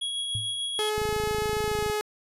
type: tone with tremolo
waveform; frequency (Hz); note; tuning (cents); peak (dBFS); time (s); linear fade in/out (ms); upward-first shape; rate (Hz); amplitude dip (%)
square; 3322; G#7; 0; -28; 0.01-0.9; 10; sine; 6.8; 25
type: tone with exponential decay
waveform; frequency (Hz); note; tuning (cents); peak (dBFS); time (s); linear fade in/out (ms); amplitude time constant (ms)
sine; 110; A2; 0; -27; 0.35-0.6; 0; 53
type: tone with pitch glide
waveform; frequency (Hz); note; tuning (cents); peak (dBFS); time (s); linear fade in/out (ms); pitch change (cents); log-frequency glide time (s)
sawtooth; 425.9 to 422.7; G#4 to G#4; +44 to +31; -22; 0.79-2.01; 0; -13; 1.66-1.76
type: click train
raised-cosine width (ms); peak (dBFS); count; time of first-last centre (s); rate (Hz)
5; -23; 26; 0.98-1.899; 27.2
effects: resampled to 32000 Hz